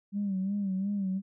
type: tone with vibrato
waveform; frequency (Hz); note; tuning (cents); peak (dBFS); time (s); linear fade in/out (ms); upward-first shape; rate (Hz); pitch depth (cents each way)
sine; 196; G3; 0; -27; 0.12-1.22; 50; sine; 2.8; 78
effects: tanh soft clip ceiling -23 dBFS